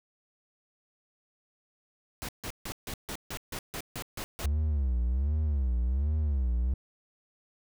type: noise bursts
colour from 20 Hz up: pink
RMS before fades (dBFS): -37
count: 11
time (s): 2.22-4.457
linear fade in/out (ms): 0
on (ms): 67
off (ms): 150
type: tone with vibrato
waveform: triangle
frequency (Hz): 68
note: C#2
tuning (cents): -33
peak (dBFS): -23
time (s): 4.44-6.74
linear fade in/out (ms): 5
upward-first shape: sine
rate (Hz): 1.3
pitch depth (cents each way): 230
effects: none